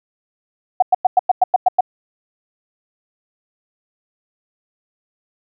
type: tone bursts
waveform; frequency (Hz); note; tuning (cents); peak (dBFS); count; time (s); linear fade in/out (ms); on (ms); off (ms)
sine; 740; F#5; 0; -7; 9; 0.8-1.808; 5; 24; 99
effects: none